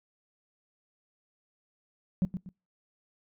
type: tone with echo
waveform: sine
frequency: 184.1 Hz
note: F#3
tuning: 8 cents flat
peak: -20 dBFS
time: 2.22-2.25 s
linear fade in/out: 0 ms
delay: 120 ms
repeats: 2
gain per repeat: -10 dB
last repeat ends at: 2.49 s
effects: noise-tail reverb RT60 0.3 s tail -25 dB re dry + tanh soft clip ceiling -20 dBFS